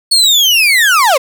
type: linear sweep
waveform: 35% pulse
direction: down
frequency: 4420 to 492 Hz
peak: -5 dBFS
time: 0.11-1.18 s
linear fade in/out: 10 ms
effects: none